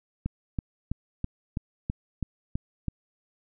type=click train; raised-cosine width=5 ms; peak=-16 dBFS; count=9; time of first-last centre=0.26-2.883 s; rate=3.05 Hz; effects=none